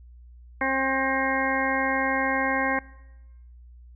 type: harmonic tone with a mistuned harmonic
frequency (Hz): 267.1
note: C4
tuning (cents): +36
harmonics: 1 / 2 / 3 / 4 / 6 / 7 / 8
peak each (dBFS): -30 / -30 / -30 / -30 / -30 / -30 / -30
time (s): 0.61-2.79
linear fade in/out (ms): 2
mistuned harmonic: 6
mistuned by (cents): -16
effects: noise-tail reverb RT60 1.0 s tail -21 dB re dry + added 60 Hz sine -45 dBFS peak until 3.95 s